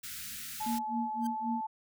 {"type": "band-stop noise", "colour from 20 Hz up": "white", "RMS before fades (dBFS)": -42, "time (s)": [0.03, 0.79], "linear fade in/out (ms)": 10, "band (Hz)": [270, 1300], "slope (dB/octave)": 96}
{"type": "tone with pitch glide", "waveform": "sine", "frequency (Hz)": [861, 874.5], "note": ["A5", "A5"], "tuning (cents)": [-38, -11], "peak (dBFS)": -33, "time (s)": [0.6, 1.67], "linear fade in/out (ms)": 10, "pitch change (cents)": 27, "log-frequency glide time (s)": [1.09, 1.55]}
{"type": "tone with tremolo", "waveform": "sine", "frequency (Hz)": 233.1, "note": "A#3", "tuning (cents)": 0, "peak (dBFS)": -30, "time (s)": [0.66, 1.61], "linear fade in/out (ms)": 5, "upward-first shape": "sine", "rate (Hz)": 3.8, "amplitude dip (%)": 100}
{"type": "tone with exponential growth", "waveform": "5% pulse", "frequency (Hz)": 1568, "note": "G6", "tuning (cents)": 0, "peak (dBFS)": -32, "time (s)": [1.2, 1.27], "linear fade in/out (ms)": 5, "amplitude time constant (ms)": 15}
{"effects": []}